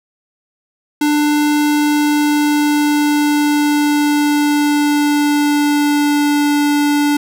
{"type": "tone with pitch glide", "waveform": "square", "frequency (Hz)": [296.4, 291.8], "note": ["D4", "D4"], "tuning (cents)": [16, -11], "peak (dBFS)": -12, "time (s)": [1.01, 7.17], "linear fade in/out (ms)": 5, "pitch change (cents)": -27, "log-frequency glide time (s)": [1.61, 6.61], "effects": []}